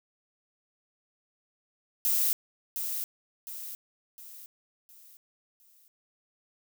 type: noise with echo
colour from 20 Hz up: violet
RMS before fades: -26 dBFS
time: 2.05-2.33 s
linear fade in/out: 0 ms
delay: 710 ms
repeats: 5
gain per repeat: -7 dB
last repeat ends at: 5.88 s
effects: none